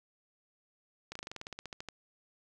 slowing click train, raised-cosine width 0.2 ms, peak -24 dBFS, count 15, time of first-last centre 1.12-1.887 s, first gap 34 ms, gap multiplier 1.07, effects none

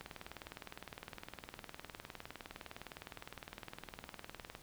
click train, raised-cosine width 0.3 ms, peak -29 dBFS, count 90, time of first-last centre 0.01-4.551 s, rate 19.6 Hz, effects pink hiss -59 dBFS RMS until 4.62 s

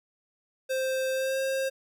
square tone with pitch glide, 524 to 533.8 Hz, C5 to C5, +2 to +35 cents, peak -27 dBFS, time 0.69-1.7 s, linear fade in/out 20 ms, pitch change +33 cents, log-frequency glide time 1.12-1.39 s, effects none

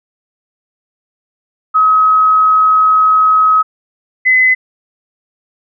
sine tone pair in turn, 1274 / 2027 Hz, D#6 / B6, +41 / +45 cents, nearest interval minor sixth, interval 804 cents, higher second, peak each -6 / -6 dBFS, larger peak neither, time 1.74-3.63 / 4.25-4.55 s, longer first, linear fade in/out 20 ms, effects none

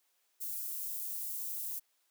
white high-pass noise, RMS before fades -39 dBFS, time 0.4-1.8 s, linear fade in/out 20 ms, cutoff 12000 Hz, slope 12 dB/octave, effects white hiss -75 dBFS RMS until 2.1 s + high-pass 400 Hz 12 dB/octave

